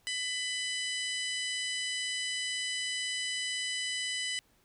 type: harmonic tone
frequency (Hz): 998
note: B5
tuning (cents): +18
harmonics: 2 / 3 / 4 / 5 / 6 / 7 / 8 / 9 / 10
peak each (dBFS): -37 / -36 / -43 / -41 / -47 / -53 / -43 / -45 / -51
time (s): 0.07-4.39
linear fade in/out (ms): 0
effects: pink hiss -68 dBFS RMS until 4.64 s